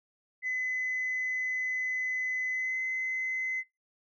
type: tone with pitch glide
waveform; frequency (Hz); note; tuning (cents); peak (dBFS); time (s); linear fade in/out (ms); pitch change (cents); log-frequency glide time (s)
sine; 2020 to 2045; B6 to C7; +39 to -40; -28; 0.42-3.64; 50; +21; 2.52-2.79
effects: noise-tail reverb RT60 0.2 s tail -24 dB re dry + tanh soft clip ceiling -25 dBFS